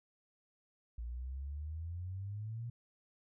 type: exponential sweep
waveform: sine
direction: up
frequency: 56.7 to 120.2 Hz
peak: -39 dBFS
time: 0.98-2.7 s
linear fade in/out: 5 ms
effects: none